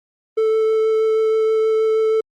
triangle tone with vibrato, 440 Hz, A4, in tune, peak -12 dBFS, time 0.37-2.21 s, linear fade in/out 10 ms, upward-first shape triangle, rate 6.3 Hz, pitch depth 9 cents each way, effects Opus 32 kbps

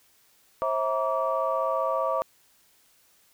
sine tone cluster, 534 / 649 / 945 / 1154 Hz, C5 / E5 / A#5 / D6, +35 / -27 / +23 / -31 cents, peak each -28 / -28 / -32 / -28 dBFS, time 0.62-2.22 s, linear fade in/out 0 ms, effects tanh soft clip ceiling -13 dBFS + white hiss -62 dBFS RMS until 3.33 s

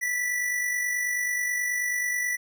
square tone with amplitude modulation, 1966 Hz, B6, 8 cents flat, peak -24 dBFS, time 0.01-2.37 s, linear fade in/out 20 ms, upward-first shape sine, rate 49.3 Hz, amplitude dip 40%, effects none

